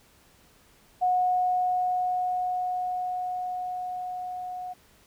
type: tone with level ramp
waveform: sine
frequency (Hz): 729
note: F#5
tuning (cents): -26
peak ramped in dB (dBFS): -20 to -33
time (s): 1.01-4.74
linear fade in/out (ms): 20
effects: pink hiss -59 dBFS RMS until 5.06 s